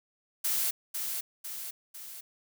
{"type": "noise with echo", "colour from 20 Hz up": "blue", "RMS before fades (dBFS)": -29, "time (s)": [0.44, 0.71], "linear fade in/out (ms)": 10, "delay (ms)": 500, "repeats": 3, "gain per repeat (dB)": -5, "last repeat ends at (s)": 2.21, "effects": []}